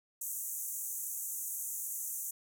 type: band-pass noise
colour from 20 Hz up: white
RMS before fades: -39 dBFS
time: 0.21-2.31 s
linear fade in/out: 5 ms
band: 6200 to 16000 Hz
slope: 96 dB/octave
effects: none